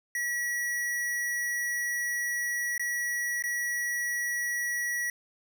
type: tone with dropouts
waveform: square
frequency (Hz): 1929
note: B6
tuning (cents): -41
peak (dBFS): -29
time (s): 0.15-5.1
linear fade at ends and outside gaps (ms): 2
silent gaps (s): 2.779-2.795 / 3.424-3.438
effects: none